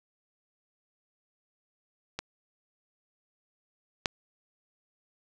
clicks, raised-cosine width 0.2 ms, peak -16 / -8 dBFS, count 2, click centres 2.19 / 4.058 s, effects none

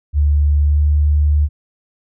sine tone with pitch glide, 73.2 to 74.14 Hz, D2 to D2, -5 to +17 cents, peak -10 dBFS, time 0.13-1.49 s, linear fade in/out 50 ms, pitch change +22 cents, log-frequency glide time 0.64-0.8 s, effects none

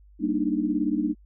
sine chord, Eb major seventh, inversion first, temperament equal, 196 / 233.1 / 293.7 / 311.1 Hz, G3 / Bb3 / D4 / Eb4, 0 / 0 / 0 / 0 cents, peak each -31 / -29 / -26 / -27 dBFS, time 0.19-1.15 s, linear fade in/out 50 ms, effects added 50 Hz sine -50 dBFS peak until 1.25 s

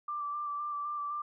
sine tone with vibrato, 1174.7 Hz, D6, in tune, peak -33 dBFS, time 0.08-1.22 s, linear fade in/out 5 ms, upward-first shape square, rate 3.9 Hz, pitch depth 17 cents each way, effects none

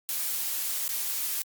blue noise with dropouts, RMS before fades -30 dBFS, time 0.09-1.42 s, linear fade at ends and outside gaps 0 ms, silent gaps 0.88-0.89 s, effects Opus 48 kbps

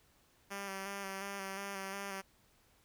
5% pulse tone with vibrato, 196 Hz, G3, in tune, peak -29 dBFS, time 0.5-2.22 s, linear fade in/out 20 ms, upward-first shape square, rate 2.8 Hz, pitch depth 24 cents each way, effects pink hiss -69 dBFS RMS until 2.84 s

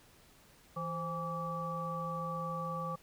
harmonic tone with a mistuned harmonic, 164.81 Hz, E3, in tune, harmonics 1 / 3 / 5 / 7, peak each -40 / -42 / -47 / -38 dBFS, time 0.76-2.96 s, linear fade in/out 10 ms, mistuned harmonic 3, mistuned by +93 cents, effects pink hiss -62 dBFS RMS until 3.02 s

